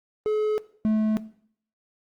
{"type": "tone pair in turn", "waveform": "triangle", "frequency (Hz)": [427.2, 216.5], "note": ["G#4", "A3"], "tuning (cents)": [49, -28], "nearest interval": "octave", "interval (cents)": 1177, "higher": "first", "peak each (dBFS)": [-19, -17], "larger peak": "second", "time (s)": [[0.26, 0.58], [0.85, 1.17]], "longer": "neither", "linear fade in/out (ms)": 0, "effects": ["noise-tail reverb RT60 0.6 s tail -18 dB re dry", "Opus 24 kbps"]}